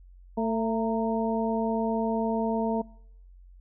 harmonic tone with a mistuned harmonic, 223.8 Hz, A3, 30 cents sharp, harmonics 1 / 2 / 3 / 4, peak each -27 / -30 / -32 / -33 dBFS, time 0.37-2.82 s, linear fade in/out 10 ms, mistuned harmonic 4, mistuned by +51 cents, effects noise-tail reverb RT60 0.7 s tail -24 dB re dry + added 45 Hz sine -48 dBFS peak until 3.6 s

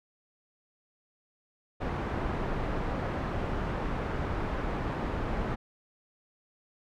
pink low-pass noise, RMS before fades -32 dBFS, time 1.8-5.56 s, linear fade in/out 20 ms, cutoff 1400 Hz, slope 12 dB/octave, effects none

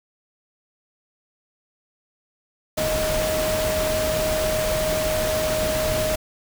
sine tone in noise, 624 Hz, D#5, 5 cents sharp, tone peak -22 dBFS, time 2.77-6.16 s, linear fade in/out 10 ms, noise pink, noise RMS -26 dBFS, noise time 2.77-6.16 s, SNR +1 dB, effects none

